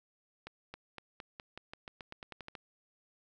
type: accelerating click train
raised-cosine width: 0.3 ms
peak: -28 dBFS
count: 15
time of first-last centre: 0.47-2.552 s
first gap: 270 ms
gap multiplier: 0.9
effects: none